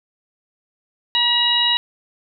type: harmonic tone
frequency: 960 Hz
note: B5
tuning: 49 cents flat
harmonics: 1 / 2 / 3 / 4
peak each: -25 / -25 / -19 / -17 dBFS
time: 1.15-1.77 s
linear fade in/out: 0 ms
effects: none